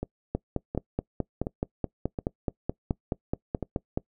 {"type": "two click trains", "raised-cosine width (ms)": 2, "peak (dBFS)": [-17, -13], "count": [6, 18], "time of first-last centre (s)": [[0.03, 3.627], [0.35, 3.975]], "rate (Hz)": [1.39, 4.69], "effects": ["noise-tail reverb RT60 0.1 s tail -23 dB re dry"]}